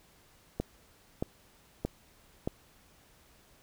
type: click train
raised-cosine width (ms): 2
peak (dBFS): -17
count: 4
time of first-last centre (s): 0.6-2.475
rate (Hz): 1.6
effects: pink hiss -62 dBFS RMS until 3.62 s